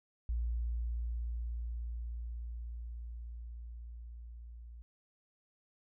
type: tone with level ramp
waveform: sine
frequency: 58.27 Hz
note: A#1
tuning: in tune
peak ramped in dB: -31 to -47 dBFS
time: 0.29-4.82 s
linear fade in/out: 0 ms
effects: none